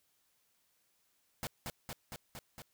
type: noise with echo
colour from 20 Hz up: pink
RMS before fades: -39 dBFS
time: 1.43-1.47 s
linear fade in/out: 0 ms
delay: 230 ms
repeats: 5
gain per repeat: -2 dB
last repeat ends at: 2.62 s
effects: white hiss -75 dBFS RMS until 2.73 s